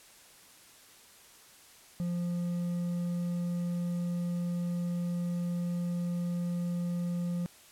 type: tone with hard clipping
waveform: triangle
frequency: 174.61 Hz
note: F3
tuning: in tune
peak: -31 dBFS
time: 2-7.46 s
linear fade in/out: 0 ms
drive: 7 dB
effects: white hiss -56 dBFS RMS until 7.71 s + low-pass 12000 Hz 12 dB/octave